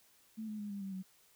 sine tone with pitch steps, 220 / 213.2 / 206.7 / 200.3 / 194.19 / 188.23 Hz, A3 / G#3 / G#3 / G3 / G3 / F#3, 0 / +46 / -8 / +38 / -16 / +30 cents, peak -39 dBFS, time 0.37-1.03 s, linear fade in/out 20 ms, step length 110 ms, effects white hiss -67 dBFS RMS until 1.35 s

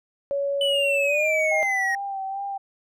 sine tone with pitch glide, 561 to 626.1 Hz, C#5 to D#5, +21 to +11 cents, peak -22 dBFS, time 0.31-1.63 s, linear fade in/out 0 ms, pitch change +190 cents, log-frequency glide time 1.05-1.28 s
triangle exponential sweep, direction down, 3004 to 1864.7 Hz, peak -20 dBFS, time 0.61-1.95 s, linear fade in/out 2 ms
sine tone with vibrato, 784 Hz, G5, in tune, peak -27 dBFS, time 1.51-2.58 s, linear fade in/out 10 ms, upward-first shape sine, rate 2.4 Hz, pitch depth 33 cents each way
effects none

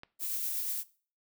click, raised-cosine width 0.3 ms, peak -29 dBFS, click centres 0.034 s
violet noise with tremolo, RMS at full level -33 dBFS, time 0.19-0.84 s, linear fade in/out 50 ms, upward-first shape sine, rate 8.3 Hz, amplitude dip 25%
effects noise-tail reverb RT60 0.4 s tail -19 dB re dry

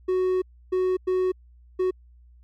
triangle tone bursts at uneven times, 370 Hz, F#4, in tune, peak -18 dBFS, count 4, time 0.08-0.42 / 0.72-0.97 / 1.07-1.32 / 1.79-1.91 s, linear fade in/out 10 ms, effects added 60 Hz sine -49 dBFS peak until 2.43 s + MP3 96 kbps

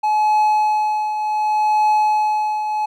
triangle tone with tremolo, 852 Hz, G#5, 44 cents sharp, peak -10 dBFS, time 0.03-2.86 s, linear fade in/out 10 ms, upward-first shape triangle, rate 0.67 Hz, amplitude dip 60%, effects none

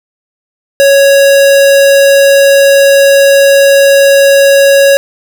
square tone, 554.4 Hz, C#5, in tune, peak -3 dBFS, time 0.8-4.97 s, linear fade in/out 0 ms, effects none

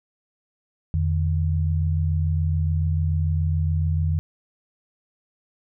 sine tone pair together, 85.04 / 152 Hz, F2 / D#3, -46 / -40 cents, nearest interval minor seventh, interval 1006 cents, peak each -20 / -25 dBFS, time 0.94-4.19 s, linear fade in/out 0 ms, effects none

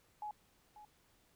sine tone with echo, 842 Hz, G#5, 24 cents sharp, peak -40 dBFS, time 0.22-0.31 s, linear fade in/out 2 ms, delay 540 ms, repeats 1, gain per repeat -13 dB, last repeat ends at 0.85 s, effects pink hiss -71 dBFS RMS until 1.35 s

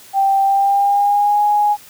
sine tone with pitch glide, 784 to 830.6 Hz, G5 to G#5, 0 to 0 cents, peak -11 dBFS, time 0.13-1.77 s, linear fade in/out 50 ms, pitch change +100 cents, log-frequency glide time 0.43-1.43 s, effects white hiss -42 dBFS RMS until 1.89 s

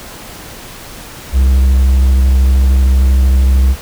triangle tone with vibrato, 65.5 Hz, C2, 2 cents sharp, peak -4 dBFS, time 1.32-3.76 s, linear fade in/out 50 ms, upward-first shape triangle, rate 13 Hz, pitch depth 31 cents each way, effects pink hiss -31 dBFS RMS until 3.81 s

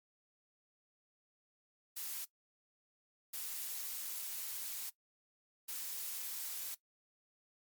blue noise bursts at uneven times, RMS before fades -42 dBFS, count 3, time 1.96-2.25 / 3.33-4.9 / 5.68-6.75 s, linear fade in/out 10 ms, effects noise-tail reverb RT60 0.1 s tail -18 dB re dry + MP3 96 kbps

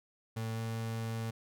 35% pulse tone with pitch glide, 112.3 to 113.21 Hz, A2 to A2, +36 to +50 cents, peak -33 dBFS, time 0.36-1.31 s, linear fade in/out 10 ms, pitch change +14 cents, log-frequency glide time 0.54-0.59 s, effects none

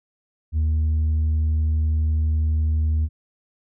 triangle tone with tanh clipping, 78 Hz, D#2, 5 cents sharp, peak -18 dBFS, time 0.52-3.09 s, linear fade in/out 50 ms, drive 7 dB, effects none

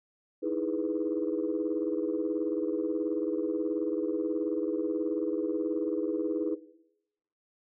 sine chord, E major seventh, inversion third, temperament equal, 311.1 / 329.6 / 415.3 / 493.9 Hz, D#4 / E4 / G#4 / B4, 0 / 0 / 0 / 0 cents, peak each -33 dBFS, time 0.42-6.56 s, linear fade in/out 20 ms, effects noise-tail reverb RT60 0.9 s tail -18 dB re dry + tanh soft clip ceiling -19 dBFS

